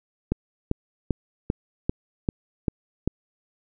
click train, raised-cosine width 3 ms, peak -9 dBFS, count 8, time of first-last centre 0.32-3.076 s, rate 2.54 Hz, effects none

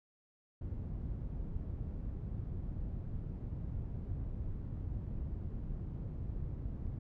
white low-pass noise, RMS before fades -40 dBFS, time 0.61-6.99 s, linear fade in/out 5 ms, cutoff 100 Hz, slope 12 dB/octave, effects none

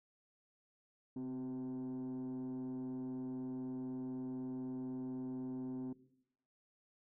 sine tone with frequency modulation, 258 Hz, C4, 24 cents flat, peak -37 dBFS, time 1.16-5.93 s, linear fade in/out 5 ms, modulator 124 Hz, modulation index 0.53, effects noise-tail reverb RT60 0.8 s tail -18 dB re dry + tanh soft clip ceiling -39 dBFS

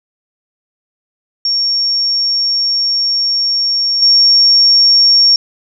sine tone with level steps, 5520 Hz, F8, 21 cents flat, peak -11 / -5 dBFS, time 1.45-5.36 s, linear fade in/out 2 ms, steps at 4.02 s, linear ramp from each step 5 ms, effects none

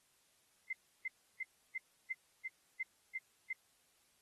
sine tone bursts, 2074 Hz, C7, 16 cents flat, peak -36 dBFS, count 9, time 0.7-3.53 s, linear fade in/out 5 ms, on 30 ms, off 320 ms, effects white hiss -73 dBFS RMS until 4.21 s + AAC 32 kbps

